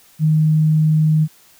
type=tone; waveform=sine; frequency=155.56 Hz; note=D#3; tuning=in tune; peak=-11 dBFS; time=0.19-1.28 s; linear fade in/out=50 ms; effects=white hiss -50 dBFS RMS until 1.59 s